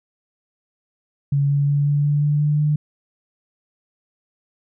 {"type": "tone with pitch steps", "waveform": "sine", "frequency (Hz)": [141.1, 142.33, 143.57, 144.82, 146.08, 147.35, 148.63, 149.92], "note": ["C#3", "C#3", "D3", "D3", "D3", "D3", "D3", "D3"], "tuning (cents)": [31, 46, -39, -24, -9, 6, 21, 36], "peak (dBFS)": -15, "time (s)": [1.32, 2.76], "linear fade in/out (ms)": 5, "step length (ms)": 180, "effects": []}